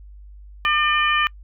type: harmonic tone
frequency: 601 Hz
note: D5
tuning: 40 cents sharp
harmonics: 2 / 3 / 4 / 5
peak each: -20 / -22 / -23 / -24 dBFS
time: 0.65-1.27 s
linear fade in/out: 0 ms
effects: noise-tail reverb RT60 0.1 s tail -26 dB re dry + added 50 Hz sine -39 dBFS peak until 1.43 s